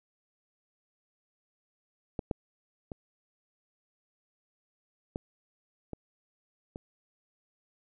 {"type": "clicks", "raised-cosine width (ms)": 2, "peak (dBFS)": [-19, -16, -25, -20, -24, -26], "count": 6, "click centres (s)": [2.192, 2.312, 2.918, 5.159, 5.933, 6.759], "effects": []}